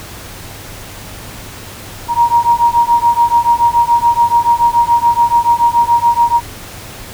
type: beating tone pair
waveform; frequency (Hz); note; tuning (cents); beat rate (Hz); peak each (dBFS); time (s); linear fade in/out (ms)
sine; 940 / 947; A#5 / A#5; +14 / +27; 7; -11; 2.08-6.41; 50
effects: added 101 Hz sine -36 dBFS peak until 7.13 s + pink hiss -31 dBFS RMS until 7.13 s